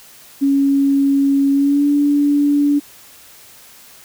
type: tone with pitch glide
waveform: sine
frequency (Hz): 277.2 to 288.5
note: C#4 to D4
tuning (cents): 0 to -31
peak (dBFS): -11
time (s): 0.41-2.8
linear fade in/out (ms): 20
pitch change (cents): +69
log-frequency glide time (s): 1.52-1.87
effects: white hiss -43 dBFS RMS until 4.04 s